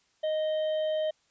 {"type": "harmonic tone", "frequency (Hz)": 622.3, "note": "D#5", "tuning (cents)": 0, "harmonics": [1, 3, 5, 6], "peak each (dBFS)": [-26, -48, -42, -54], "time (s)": [0.23, 1.11], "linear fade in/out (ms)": 10, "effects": ["white hiss -69 dBFS RMS until 1.3 s", "resampled to 16000 Hz"]}